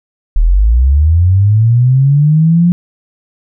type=linear sweep; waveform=sine; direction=up; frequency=36 to 177.2 Hz; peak=-5 dBFS; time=0.36-2.72 s; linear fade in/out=0 ms; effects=none